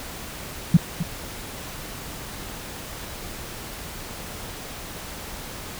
sine tone with echo, 168.9 Hz, E3, 42 cents sharp, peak -8 dBFS, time 0.74-0.77 s, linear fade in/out 5 ms, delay 260 ms, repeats 1, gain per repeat -13 dB, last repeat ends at 1.03 s, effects pink hiss -36 dBFS RMS until 5.79 s

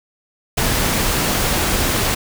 pink noise, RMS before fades -18 dBFS, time 0.57-2.15 s, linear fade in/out 10 ms, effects none

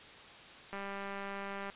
click train, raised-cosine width 0.5 ms, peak -27 dBFS, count 193, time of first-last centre 0.73-1.7 s, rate 198 Hz, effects white hiss -52 dBFS RMS until 1.75 s + resampled to 8000 Hz

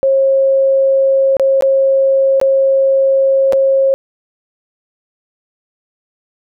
sine tone with dropouts, 540 Hz, C#5, 45 cents flat, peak -8 dBFS, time 0.03-3.94 s, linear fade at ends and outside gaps 0 ms, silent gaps 1.368-1.397 / 1.609-1.623 / 2.4-2.414 / 3.524-3.532 s, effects none

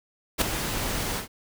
pink noise with ADSR envelope, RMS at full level -19 dBFS, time 0.38-1.28 s, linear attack 33 ms, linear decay 10 ms, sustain -10 dB, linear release 120 ms, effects none

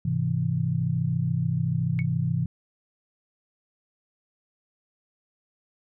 sine chord, Ab augmented, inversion none, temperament equal, 103.83 / 130.81 / 164.81 Hz, Ab2 / C3 / E3, 0 / 0 / 0 cents, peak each -30 / -26 / -26 dBFS, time 0.05-2.46 s, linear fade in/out 5 ms
sine tone with exponential decay, 2217 Hz, C#7, in tune, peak -28 dBFS, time 1.99-2.06 s, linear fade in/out 0 ms, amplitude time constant 15 ms
effects none

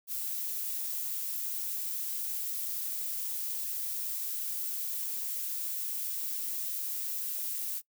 violet noise, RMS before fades -35 dBFS, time 0.07-7.82 s, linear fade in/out 50 ms, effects noise-tail reverb RT60 0.1 s tail -22 dB re dry

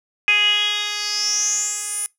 10% pulse tone with band-pass filter sweep, 415.3 Hz, G#4, in tune, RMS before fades -21 dBFS, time 0.28-2.06 s, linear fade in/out 0 ms, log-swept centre 2500 to 10000 Hz, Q 9, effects noise-tail reverb RT60 0.2 s tail -24 dB re dry

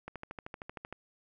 click train, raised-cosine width 0.5 ms, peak -26 dBFS, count 12, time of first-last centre 0.08-0.926 s, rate 13 Hz, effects none

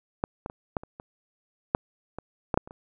clicks, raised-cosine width 1 ms, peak -11 / -18 / -25 / -13 / -27 / -26 / -6 / -21 / -10 / -6 / -29 / -29 dBFS, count 12, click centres 0.239 / 0.461 / 0.499 / 0.768 / 0.835 / 0.999 / 1.749 / 2.186 / 2.542 / 2.575 / 2.675 / 2.709 s, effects none

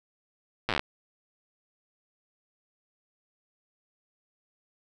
slowing click train, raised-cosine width 0.3 ms, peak -11 dBFS, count 10, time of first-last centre 0.69-0.794 s, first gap 8 ms, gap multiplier 1.09, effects none

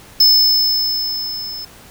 square tone with level ramp, 5240 Hz, E8, 11 cents flat, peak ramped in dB -7 to -27 dBFS, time 0.2-1.65 s, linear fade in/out 5 ms, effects pink hiss -42 dBFS RMS until 1.9 s

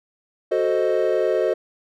triangle chord, F# diminished seventh, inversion none, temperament equal, 370 / 440 / 523.3 / 622.3 Hz, F#4 / A4 / C5 / Eb5, 0 / 0 / 0 / 0 cents, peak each -21 dBFS, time 0.51-1.54 s, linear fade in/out 10 ms, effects tanh soft clip ceiling -6 dBFS

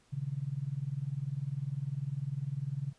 sine tone with tremolo, 138.59 Hz, C#3, in tune, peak -29 dBFS, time 0.12-2.93 s, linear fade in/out 20 ms, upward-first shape sine, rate 20 Hz, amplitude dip 90%, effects pink hiss -67 dBFS RMS until 2.98 s + resampled to 22050 Hz

